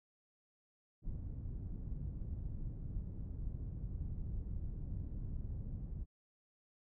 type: low-pass noise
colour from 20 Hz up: pink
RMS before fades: -42 dBFS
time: 1.02-6.06 s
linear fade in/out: 50 ms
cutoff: 130 Hz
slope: 12 dB/octave
effects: none